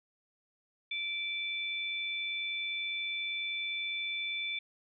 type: tone pair together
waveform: sine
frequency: 2339 / 3505 Hz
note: D7 / A7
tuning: -8 / -7 cents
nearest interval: perfect fifth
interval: 701 cents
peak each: -35 / -37 dBFS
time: 0.91-4.59 s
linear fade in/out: 5 ms
effects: none